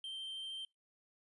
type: tone with vibrato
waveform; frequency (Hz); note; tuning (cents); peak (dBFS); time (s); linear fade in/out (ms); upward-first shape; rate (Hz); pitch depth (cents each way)
triangle; 3136; G7; 0; -40; 0.04-0.65; 2; triangle; 13; 8
effects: noise-tail reverb RT60 0.2 s tail -26 dB re dry + resampled to 24000 Hz